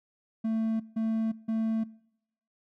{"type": "tone bursts", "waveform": "triangle", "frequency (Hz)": 222.8, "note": "A3", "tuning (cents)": 22, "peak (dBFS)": -24, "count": 3, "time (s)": [0.44, 1.84], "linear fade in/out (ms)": 10, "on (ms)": 360, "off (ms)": 160, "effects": ["noise-tail reverb RT60 0.8 s tail -23 dB re dry"]}